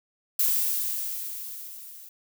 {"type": "noise with level ramp", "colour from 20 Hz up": "violet", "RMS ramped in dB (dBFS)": [-22, -46], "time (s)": [0.39, 2.09], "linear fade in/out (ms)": 5, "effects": []}